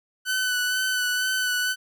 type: tone with vibrato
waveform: sawtooth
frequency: 1501 Hz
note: F#6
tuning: 24 cents sharp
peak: -19 dBFS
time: 0.25-1.76 s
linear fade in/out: 50 ms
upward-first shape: sine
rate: 2.1 Hz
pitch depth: 23 cents each way
effects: none